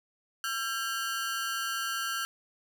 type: ring-modulated tone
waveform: sawtooth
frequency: 1475 Hz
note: F#6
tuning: 6 cents flat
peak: -24 dBFS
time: 0.44-2.25 s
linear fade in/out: 0 ms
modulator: 120 Hz
effects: none